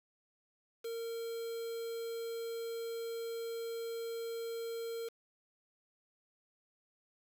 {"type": "tone with quantisation", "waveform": "triangle", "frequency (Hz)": 460, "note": "A#4", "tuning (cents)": -23, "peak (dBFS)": -36, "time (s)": [0.84, 5.09], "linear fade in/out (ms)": 10, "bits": 8, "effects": []}